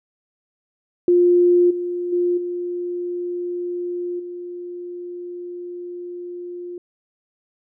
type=tone with level steps; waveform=sine; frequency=352.8 Hz; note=F4; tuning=18 cents sharp; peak=-11 / -22 / -16 / -23 / -29 dBFS; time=1.08-6.78 s; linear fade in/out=2 ms; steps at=1.7 / 2.12 / 2.37 / 4.19 s; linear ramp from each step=10 ms; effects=none